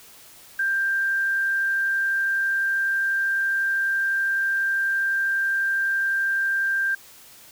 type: tone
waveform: sine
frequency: 1583 Hz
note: G6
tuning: 17 cents sharp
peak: -20 dBFS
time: 0.59-6.95 s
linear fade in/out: 5 ms
effects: white hiss -48 dBFS RMS until 7.51 s